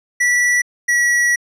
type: tone pair in turn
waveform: square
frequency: 1954 / 1931.6 Hz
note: B6 / B6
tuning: -19 / -39 cents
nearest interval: unison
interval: 20 cents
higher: first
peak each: -13 dBFS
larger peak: neither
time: 0.2-0.62 / 0.88-1.36 s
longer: second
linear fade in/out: 10 ms
effects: low-pass 9000 Hz 12 dB/octave